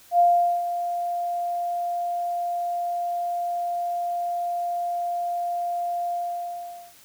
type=tone with ADSR envelope; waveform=sine; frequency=698.5 Hz; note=F5; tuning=in tune; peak=-13 dBFS; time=0.11-6.94 s; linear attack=80 ms; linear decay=430 ms; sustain=-11 dB; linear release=810 ms; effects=white hiss -52 dBFS RMS until 7.04 s